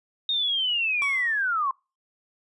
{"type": "linear sweep", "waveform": "sine", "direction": "down", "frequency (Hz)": [3721, 1039], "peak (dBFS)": -22, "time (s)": [0.29, 1.71], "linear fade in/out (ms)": 2}
{"type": "tone with exponential decay", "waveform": "square", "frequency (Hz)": 1117, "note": "C#6", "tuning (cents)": 13, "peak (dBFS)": -29, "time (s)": [1.02, 1.53], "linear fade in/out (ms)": 0, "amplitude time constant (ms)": 110}
{"effects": ["noise-tail reverb RT60 0.3 s tail -26 dB re dry", "resampled to 24000 Hz"]}